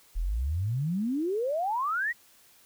sine exponential sweep, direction up, 37.46 to 1975.5 Hz, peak -26 dBFS, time 0.15-2.13 s, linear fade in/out 20 ms, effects white hiss -59 dBFS RMS until 2.65 s

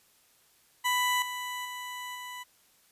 20% pulse tone with level steps, 992 Hz, B5, 7 cents sharp, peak -20 / -29 / -32 / -34 dBFS, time 0.84-2.44 s, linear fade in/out 20 ms, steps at 1.22 / 1.65 / 2.15 s, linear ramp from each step 2 ms, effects white hiss -64 dBFS RMS until 2.91 s + resampled to 32000 Hz

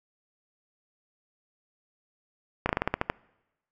slowing click train, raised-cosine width 0.5 ms, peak -9 dBFS, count 9, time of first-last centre 2.66-3.099 s, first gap 32 ms, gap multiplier 1.15, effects noise-tail reverb RT60 1.0 s tail -25 dB re dry

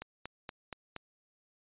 click train, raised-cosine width 0.3 ms, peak -24 dBFS, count 5, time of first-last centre 0.02-0.963 s, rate 4.24 Hz, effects resampled to 8000 Hz

